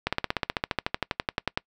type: slowing click train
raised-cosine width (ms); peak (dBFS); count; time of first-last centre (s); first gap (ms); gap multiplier
0.3; -8; 21; 0.07-1.575; 56; 1.03
effects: noise-tail reverb RT60 0.1 s tail -25 dB re dry